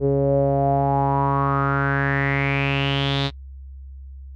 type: tone with low-pass filter sweep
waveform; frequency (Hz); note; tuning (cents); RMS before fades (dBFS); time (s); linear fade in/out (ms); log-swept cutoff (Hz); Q
sawtooth; 138.59; C#3; 0; -20; 0-3.31; 50; 440 to 3900; 6.9
effects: noise-tail reverb RT60 0.1 s tail -24 dB re dry + added 67 Hz sine -35 dBFS peak until 4.35 s